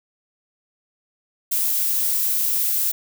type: noise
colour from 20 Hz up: violet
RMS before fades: -21 dBFS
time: 1.51-2.92 s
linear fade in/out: 10 ms
effects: none